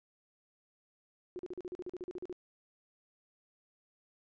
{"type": "tone bursts", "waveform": "sine", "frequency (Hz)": 360.3, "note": "F#4", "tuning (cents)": -46, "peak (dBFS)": -38, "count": 14, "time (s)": [1.36, 2.327], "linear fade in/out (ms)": 0, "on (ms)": 31, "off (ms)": 41, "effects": ["resampled to 16000 Hz"]}